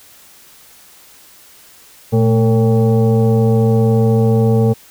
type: tone with frequency modulation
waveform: sine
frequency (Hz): 116.54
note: A#2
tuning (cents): 0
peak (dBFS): -9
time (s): 2.12-4.74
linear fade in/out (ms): 20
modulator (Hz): 337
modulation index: 1.1
effects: white hiss -44 dBFS RMS until 4.9 s